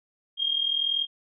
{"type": "tone with amplitude modulation", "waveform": "sine", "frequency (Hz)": 3226, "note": "G7", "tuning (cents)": 49, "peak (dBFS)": -20, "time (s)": [0.37, 1.07], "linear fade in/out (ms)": 50, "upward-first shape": "sine", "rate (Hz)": 40.4, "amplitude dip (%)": 70, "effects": []}